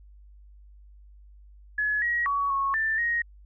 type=tone with pitch steps; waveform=sine; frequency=1699 / 1902 / 1126 / 1100 / 1775 / 1876 Hz; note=G#6 / A#6 / C#6 / C#6 / A6 / A#6; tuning=+39 / +34 / +27 / -14 / +15 / +11 cents; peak=-23 dBFS; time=1.78-3.22 s; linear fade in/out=5 ms; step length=240 ms; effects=added 50 Hz sine -48 dBFS peak until 3.45 s